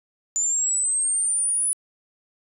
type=linear sweep; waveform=sine; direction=up; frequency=7020 to 10000 Hz; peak=-19 dBFS; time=0.36-1.73 s; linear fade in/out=0 ms; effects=tanh soft clip ceiling -15 dBFS